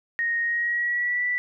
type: tone with pitch glide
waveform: sine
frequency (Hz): 1864.7 to 1967.6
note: A#6 to B6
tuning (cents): 0 to -7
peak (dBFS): -22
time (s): 0.19-1.38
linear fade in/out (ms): 0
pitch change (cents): +93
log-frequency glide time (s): 0.42-1.25
effects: none